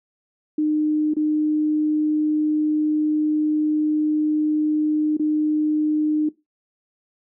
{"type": "tone with dropouts", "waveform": "sine", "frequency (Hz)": 304.9, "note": "D#4", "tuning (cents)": -35, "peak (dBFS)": -17, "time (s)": [0.58, 6.29], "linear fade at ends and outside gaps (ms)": 5, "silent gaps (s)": [[1.138, 1.166], [5.17, 5.195]], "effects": ["noise-tail reverb RT60 0.2 s tail -18 dB re dry"]}